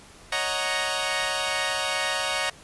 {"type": "chord", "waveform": "10% pulse", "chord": "D# minor seventh", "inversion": "third", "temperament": "equal", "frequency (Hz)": [554.4, 622.3, 740, 932.3], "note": ["C#5", "D#5", "F#5", "A#5"], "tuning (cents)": [0, 0, 0, 0], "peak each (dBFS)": -22, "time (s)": [0.32, 2.5], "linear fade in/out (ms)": 5, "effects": ["pink hiss -49 dBFS RMS until 2.63 s", "resampled to 24000 Hz"]}